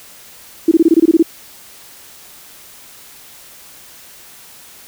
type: tone bursts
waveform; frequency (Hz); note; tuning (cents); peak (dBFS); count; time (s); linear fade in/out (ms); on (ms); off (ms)
sine; 328; E4; -9; -5; 10; 0.68-1.227; 5; 34; 23
effects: white hiss -40 dBFS RMS until 4.87 s